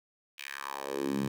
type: tone with high-pass filter sweep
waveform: 10% pulse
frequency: 69.3 Hz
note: C#2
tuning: in tune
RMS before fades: -35 dBFS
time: 0.38-1.28 s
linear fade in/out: 5 ms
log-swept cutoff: 2700 to 150 Hz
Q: 2.8
effects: none